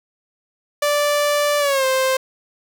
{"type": "tone with pitch glide", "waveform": "sawtooth", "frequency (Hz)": [585, 524.2], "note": ["D5", "C5"], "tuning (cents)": [-7, 3], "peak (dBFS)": -12, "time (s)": [0.82, 2.17], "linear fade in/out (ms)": 5, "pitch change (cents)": -190, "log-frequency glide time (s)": [1.59, 1.85], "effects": []}